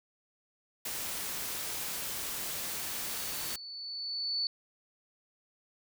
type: noise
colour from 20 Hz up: white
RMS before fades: -37 dBFS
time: 0.85-3.56 s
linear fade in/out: 5 ms
type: tone with exponential growth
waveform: sine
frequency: 4472 Hz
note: C#8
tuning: 14 cents sharp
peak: -28 dBFS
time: 2.03-4.47 s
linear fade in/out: 1 ms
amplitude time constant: 530 ms
effects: none